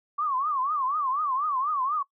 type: tone with vibrato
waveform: sine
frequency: 1127 Hz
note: C#6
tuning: 28 cents sharp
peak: -24 dBFS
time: 0.18-2.03 s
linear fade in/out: 10 ms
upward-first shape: triangle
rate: 4.1 Hz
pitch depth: 210 cents each way
effects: noise-tail reverb RT60 0.1 s tail -20 dB re dry